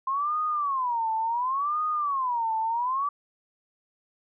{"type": "tone with vibrato", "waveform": "sine", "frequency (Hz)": 1046.5, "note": "C6", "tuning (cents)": 0, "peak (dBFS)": -24, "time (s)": [0.07, 3.09], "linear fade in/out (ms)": 5, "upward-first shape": "sine", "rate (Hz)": 0.7, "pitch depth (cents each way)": 290, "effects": []}